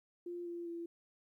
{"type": "tone with pitch steps", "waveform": "sine", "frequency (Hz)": [349.2, 344, 338.9], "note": ["F4", "F4", "E4"], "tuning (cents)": [0, -26, 48], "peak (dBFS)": -40, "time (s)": [0.26, 0.86], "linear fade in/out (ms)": 5, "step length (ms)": 200, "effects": ["13-bit"]}